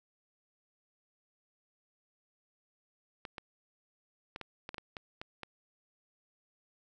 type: clicks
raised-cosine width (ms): 0.3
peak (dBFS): -25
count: 10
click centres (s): 3.252 / 3.382 / 4.361 / 4.413 / 4.691 / 4.744 / 4.782 / 4.968 / 5.215 / 5.433
effects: none